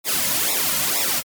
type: noise with flanger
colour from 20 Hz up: white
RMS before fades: -21 dBFS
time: 0.04-1.23 s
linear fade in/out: 50 ms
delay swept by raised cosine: 0.64 to 2.64 ms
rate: 2.1 Hz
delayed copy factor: -1
effects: MP3 96 kbps